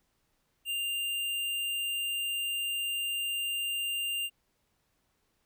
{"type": "tone", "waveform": "square", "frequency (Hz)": 2794, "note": "F7", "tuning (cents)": 0, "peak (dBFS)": -31, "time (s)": [0.65, 4.3], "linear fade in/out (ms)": 50, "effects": ["pink hiss -75 dBFS RMS until 5.45 s"]}